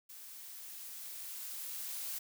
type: noise with level ramp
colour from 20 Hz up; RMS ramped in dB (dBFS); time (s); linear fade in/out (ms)
blue; -51 to -40; 0.09-2.19; 10
effects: none